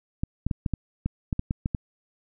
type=clicks; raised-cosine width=5 ms; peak=-13 dBFS; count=11; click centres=0.235 / 0.466 / 0.512 / 0.662 / 0.737 / 1.06 / 1.328 / 1.394 / 1.509 / 1.659 / 1.748 s; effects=none